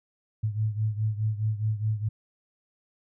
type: beating tone pair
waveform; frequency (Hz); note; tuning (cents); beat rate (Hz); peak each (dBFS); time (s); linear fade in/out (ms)
sine; 106.8 / 111.6; G#2 / A2; +49 / +25; 4.8; -26 / -30; 0.43-2.09; 10
effects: none

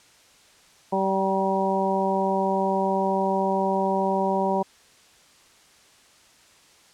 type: harmonic tone with a mistuned harmonic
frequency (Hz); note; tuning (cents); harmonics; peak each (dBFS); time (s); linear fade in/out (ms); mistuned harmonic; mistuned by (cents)
193.1; G3; -26; 1 / 2 / 3 / 4 / 5; -27 / -27 / -27 / -27 / -27; 0.92-4.63; 10; 5; -16
effects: white hiss -55 dBFS RMS until 6.93 s + low-pass 8000 Hz 12 dB/octave

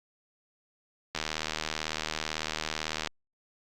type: click train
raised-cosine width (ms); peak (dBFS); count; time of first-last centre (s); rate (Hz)
0.2; -13; 151; 1.15-3.073; 78
effects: Opus 48 kbps

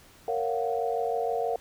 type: chord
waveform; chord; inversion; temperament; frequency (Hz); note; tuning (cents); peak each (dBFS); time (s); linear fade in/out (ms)
sine; Gb major seventh; first; just; 462.5 / 555 / 693.7 / 740; Bb4 / Db5 / F5 / Gb5; -14 / +2 / -12 / 0; -29 / -35 / -31 / -32; 0.28-1.56; 2
effects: pink hiss -55 dBFS RMS until 1.6 s

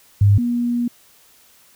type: tone pair in turn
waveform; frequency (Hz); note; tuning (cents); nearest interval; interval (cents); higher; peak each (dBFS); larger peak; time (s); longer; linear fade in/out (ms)
sine; 101.1 / 240; G#2 / B3; -46 / -49; octave + minor third; 1497; second; -9 / -17; first; 0.21-0.38 / 0.38-0.88; second; 5
effects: white hiss -52 dBFS RMS until 1.75 s

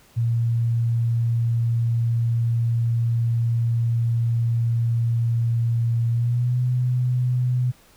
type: tone with pitch glide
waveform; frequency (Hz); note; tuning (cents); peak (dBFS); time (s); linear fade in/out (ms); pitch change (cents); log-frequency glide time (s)
sine; 116.54 to 124.9; A#2 to B2; 0 to +20; -18; 0.16-7.72; 20; +120; 6.1-6.6
effects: pink hiss -54 dBFS RMS until 7.96 s

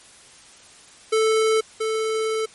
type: tone pair in turn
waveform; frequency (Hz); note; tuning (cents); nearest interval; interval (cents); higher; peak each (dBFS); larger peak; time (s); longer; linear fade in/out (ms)
square; 440 / 440; A4 / A4; 0 / 0; unison; 0; neither; -17 / -22; first; 1.12-1.61 / 1.8-2.46; second; 10
effects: white hiss -48 dBFS RMS until 2.54 s + MP3 48 kbps

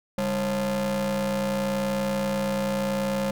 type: ring-modulated tone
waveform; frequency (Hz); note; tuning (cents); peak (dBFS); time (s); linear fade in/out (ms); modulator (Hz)
45% pulse; 170.3; F3; -43; -21; 0.18-3.31; 2; 371
effects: none

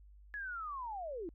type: linear sweep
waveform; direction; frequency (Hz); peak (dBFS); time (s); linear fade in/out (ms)
sine; down; 1711 to 311.1; -39; 0.34-1.29; 0
effects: added 50 Hz sine -55 dBFS peak until 1.34 s

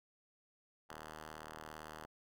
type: ring-modulated tone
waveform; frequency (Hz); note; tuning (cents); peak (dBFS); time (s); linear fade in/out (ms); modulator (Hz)
5% pulse; 77.6; D#2; -4; -34; 0.89-2.06; 10; 795
effects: none

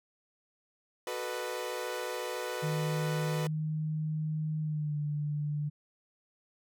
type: chord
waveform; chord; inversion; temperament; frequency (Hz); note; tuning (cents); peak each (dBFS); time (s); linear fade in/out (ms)
sawtooth; B dominant seventh; second; equal with one note detuned; 370 / 440 / 493.9 / 610.5; F#4 / A4 / B4 / D#5; 0 / 0 / 0 / -33; -37 / -38 / -33 / -39; 1.07-3.47; 2
type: tone with pitch glide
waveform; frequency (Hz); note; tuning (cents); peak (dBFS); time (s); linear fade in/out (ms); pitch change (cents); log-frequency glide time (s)
sine; 155.1 to 148.1; D#3 to D3; -5 to +15; -30; 2.62-5.7; 20; -80; 4.61-4.96
effects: none

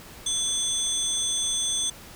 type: tone cluster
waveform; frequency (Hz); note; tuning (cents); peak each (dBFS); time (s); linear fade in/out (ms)
sine; 3452 / 6210 / 8470; A7 / G8 / C9; -34 / -17 / +20; -27 / -28 / -28; 0.26-1.9; 5
effects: tanh soft clip ceiling -15 dBFS + pink hiss -45 dBFS RMS until 2.15 s

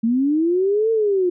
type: linear two-way sweep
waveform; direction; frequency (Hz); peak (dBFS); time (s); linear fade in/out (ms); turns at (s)
sine; up then down; 220.1 to 455.5 to 348.8; -15; 0.03-1.3; 10; 0.91
effects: none

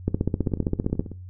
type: two click trains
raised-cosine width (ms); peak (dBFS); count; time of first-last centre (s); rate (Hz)
3; -9 / -22; 15 / 14; 0.08-0.995 / 0.41-1.117; 15.3 / 18.4
effects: noise-tail reverb RT60 0.3 s tail -18 dB re dry + added 91 Hz sine -37 dBFS peak until 1.29 s

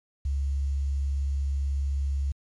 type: tone with quantisation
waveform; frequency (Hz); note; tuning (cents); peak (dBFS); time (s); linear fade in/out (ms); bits
sine; 69.3; C#2; 0; -24; 0.25-2.32; 5; 9
effects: MP3 48 kbps

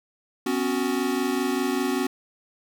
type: chord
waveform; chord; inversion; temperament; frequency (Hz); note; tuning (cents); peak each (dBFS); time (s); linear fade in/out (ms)
square; B suspended second; none; equal with one note detuned; 252.1 / 277.2 / 370; B3 / C#4 / F#4; +36 / 0 / 0; -28; 0.46-2.07; 5
effects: none

